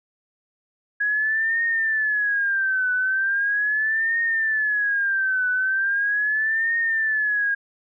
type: tone with vibrato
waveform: sine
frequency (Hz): 1661.2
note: G#6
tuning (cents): 0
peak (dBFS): -19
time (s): 1-7.55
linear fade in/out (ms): 10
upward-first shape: triangle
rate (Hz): 0.39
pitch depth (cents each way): 190
effects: none